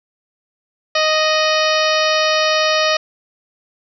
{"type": "harmonic tone with a mistuned harmonic", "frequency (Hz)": 622.3, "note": "D#5", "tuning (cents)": 0, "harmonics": [1, 2, 3, 4, 5, 6, 7, 8, 9], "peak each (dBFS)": [-17, -20, -22, -23, -24, -25, -25, -26, -27], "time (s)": [0.95, 2.97], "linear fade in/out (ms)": 5, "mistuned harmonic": 5, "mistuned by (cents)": -57, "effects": []}